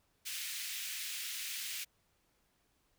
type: high-pass noise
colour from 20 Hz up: pink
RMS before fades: -41 dBFS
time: 0.25-1.85 s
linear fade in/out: 20 ms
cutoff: 2100 Hz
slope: 24 dB/octave
effects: pink hiss -75 dBFS RMS until 2.98 s